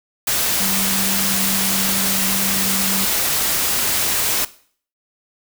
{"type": "tone in noise", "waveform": "sine", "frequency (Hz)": 193.7, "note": "G3", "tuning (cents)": -20, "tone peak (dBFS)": -26, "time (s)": [0.6, 3.05], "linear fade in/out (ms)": 5, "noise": "white", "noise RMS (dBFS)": -19, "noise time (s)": [0.27, 4.45], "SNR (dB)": -10, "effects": ["noise-tail reverb RT60 0.5 s tail -18 dB re dry"]}